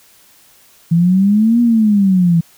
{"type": "exponential two-way sweep", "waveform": "sine", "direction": "up then down", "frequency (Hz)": [163.9, 241.3, 163.9], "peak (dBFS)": -8, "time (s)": [0.91, 2.41], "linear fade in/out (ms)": 10, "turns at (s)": 1.61, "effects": ["white hiss -48 dBFS RMS until 2.57 s"]}